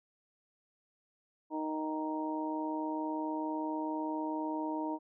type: harmonic tone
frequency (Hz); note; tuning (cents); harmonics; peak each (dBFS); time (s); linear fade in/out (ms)
155.56; D#3; 0; 2 / 3 / 4 / 5 / 6; -35 / -47 / -42 / -48 / -38; 1.5-4.99; 50
effects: none